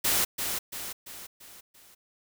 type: noise with echo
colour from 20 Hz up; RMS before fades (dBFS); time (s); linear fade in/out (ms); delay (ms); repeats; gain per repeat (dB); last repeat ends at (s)
white; -25; 0.04-0.25; 10; 340; 5; -6; 1.95
effects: none